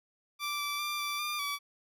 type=tone with pitch steps; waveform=15% pulse; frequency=1172 / 1163 / 1185 / 1169 / 1198 / 1146 Hz; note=D6 / D6 / D6 / D6 / D6 / D6; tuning=-4 / -17 / +15 / -8 / +34 / -43 cents; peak=-26 dBFS; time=0.39-1.59 s; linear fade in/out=50 ms; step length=200 ms; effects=none